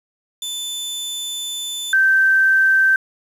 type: tone pair in turn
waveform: sawtooth / sine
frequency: 3520 / 1555.4 Hz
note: A7 / G6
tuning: 0 / -14 cents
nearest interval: octave + major second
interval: 1414 cents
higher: first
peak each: -21 / -11 dBFS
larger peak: second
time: 0.42-1.93 / 1.93-2.96 s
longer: first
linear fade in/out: 2 ms
effects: resampled to 32000 Hz + 7-bit